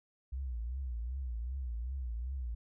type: tone with vibrato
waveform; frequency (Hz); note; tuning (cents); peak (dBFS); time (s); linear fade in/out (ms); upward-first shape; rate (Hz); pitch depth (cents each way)
sine; 61.74; B1; 0; -35; 0.32-2.55; 10; triangle; 2.6; 190
effects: none